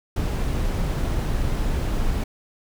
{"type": "noise", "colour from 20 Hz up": "brown", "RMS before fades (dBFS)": -23, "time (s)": [0.16, 2.24], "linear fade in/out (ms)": 5, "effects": []}